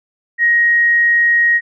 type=tone; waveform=sine; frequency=1882 Hz; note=A#6; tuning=16 cents sharp; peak=-9 dBFS; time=0.38-1.61 s; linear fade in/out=50 ms; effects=none